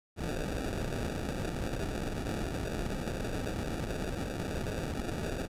pink noise with sample-and-hold, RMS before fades -35 dBFS, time 0.16-5.48 s, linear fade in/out 50 ms, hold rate 1050 Hz, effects low-pass 12000 Hz 12 dB/octave

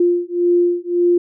sine beating tone pair, 349.2 / 351 Hz, F4 / F4, 0 / +9 cents, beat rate 1.8 Hz, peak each -16 dBFS, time 0-1.18 s, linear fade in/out 5 ms, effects none

